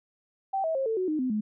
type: tone with pitch steps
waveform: sine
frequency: 776 / 645 / 536.2 / 445.7 / 370.5 / 308 / 256 / 212.8 Hz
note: G5 / E5 / C5 / A4 / F#4 / D#4 / C4 / G#3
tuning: -18 / -38 / +42 / +22 / +2 / -17 / -38 / +42 cents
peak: -25 dBFS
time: 0.53-1.41 s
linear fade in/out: 10 ms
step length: 110 ms
effects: none